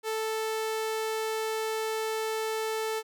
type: tone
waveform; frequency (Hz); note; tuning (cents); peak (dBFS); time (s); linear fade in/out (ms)
sawtooth; 440; A4; 0; -25; 0.03-3.03; 50
effects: none